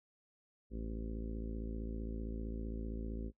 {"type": "harmonic tone", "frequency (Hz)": 55.4, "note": "A1", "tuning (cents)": 13, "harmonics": [1, 2, 3, 4, 5, 6, 7, 8, 9, 10], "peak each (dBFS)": [-40, -52, -53, -46, -49, -54, -51, -64, -56, -66], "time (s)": [0.7, 3.32], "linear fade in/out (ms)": 50, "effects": ["noise-tail reverb RT60 0.1 s tail -22 dB re dry"]}